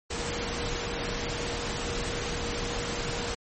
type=tone in noise; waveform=sine; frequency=474.4 Hz; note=A#4; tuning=30 cents sharp; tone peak=-37 dBFS; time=0.1-3.35 s; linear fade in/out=10 ms; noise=pink; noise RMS=-32 dBFS; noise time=0.1-3.35 s; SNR=-8 dB; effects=MP3 32 kbps